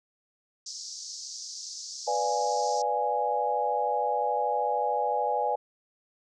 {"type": "band-pass noise", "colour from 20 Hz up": "pink", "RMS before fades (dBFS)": -40, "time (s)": [0.66, 2.82], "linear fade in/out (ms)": 5, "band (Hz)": [4800, 6600], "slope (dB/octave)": 48}
{"type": "chord", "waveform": "sine", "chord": "B diminished seventh", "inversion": "none", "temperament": "equal", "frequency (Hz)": [493.9, 587.3, 698.5, 830.6], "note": ["B4", "D5", "F5", "Ab5"], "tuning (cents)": [0, 0, 0, 0], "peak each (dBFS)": [-31, -32, -33, -27], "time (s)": [2.07, 5.56], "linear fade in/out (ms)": 10}
{"effects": []}